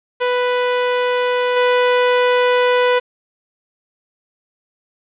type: tone with level steps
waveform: sawtooth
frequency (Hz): 494.8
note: B4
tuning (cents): +3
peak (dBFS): -11 / -8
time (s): 0.2-3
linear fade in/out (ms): 20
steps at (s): 1.56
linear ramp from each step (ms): 10
effects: resampled to 8000 Hz + 7-bit